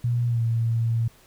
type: tone with pitch glide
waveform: sine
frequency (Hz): 120 to 115.05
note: B2 to A#2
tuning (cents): -49 to -22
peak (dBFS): -20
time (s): 0.04-1.08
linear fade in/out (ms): 5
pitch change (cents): -73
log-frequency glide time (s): 0.27-0.42
effects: pink hiss -55 dBFS RMS until 1.26 s